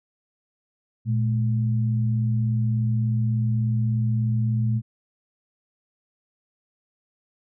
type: tone pair together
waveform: sine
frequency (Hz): 116.54 / 213.1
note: A#2 / G#3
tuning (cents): 0 / +45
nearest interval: minor seventh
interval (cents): 1045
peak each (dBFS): -20 / -28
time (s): 1.05-4.82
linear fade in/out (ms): 50
effects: none